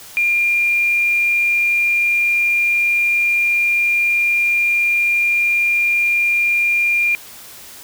sine tone, 2400 Hz, D7, 37 cents sharp, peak -13 dBFS, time 0.17-7.15 s, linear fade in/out 0 ms, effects white hiss -38 dBFS RMS until 7.83 s

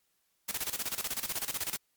white noise with tremolo, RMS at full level -33 dBFS, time 0.48-1.77 s, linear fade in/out 10 ms, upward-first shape square, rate 16 Hz, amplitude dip 80%, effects white hiss -75 dBFS RMS until 1.96 s + MP3 96 kbps

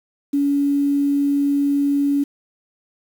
sine tone with quantisation, 283.2 Hz, C#4, 37 cents sharp, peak -15 dBFS, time 0.33-2.24 s, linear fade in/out 10 ms, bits 7, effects none

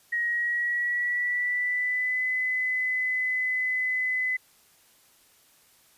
sine tone with pitch glide, 1891 to 2015 Hz, A#6 to B6, +24 to +34 cents, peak -24 dBFS, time 0.12-4.37 s, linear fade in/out 10 ms, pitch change +110 cents, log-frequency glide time 0.25-2.25 s, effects white hiss -60 dBFS RMS until 5.97 s + resampled to 32000 Hz

